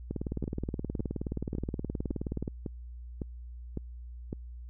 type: two click trains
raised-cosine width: 3 ms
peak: -21 / -20 dBFS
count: 8 / 46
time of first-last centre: 0.44-4.329 / 0.11-2.478 s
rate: 1.8 / 19 Hz
effects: added 60 Hz sine -41 dBFS peak until 4.69 s